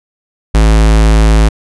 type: tone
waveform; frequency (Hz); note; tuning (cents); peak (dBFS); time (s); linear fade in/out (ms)
square; 54; A1; -32; -5; 0.54-1.49; 10
effects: resampled to 24000 Hz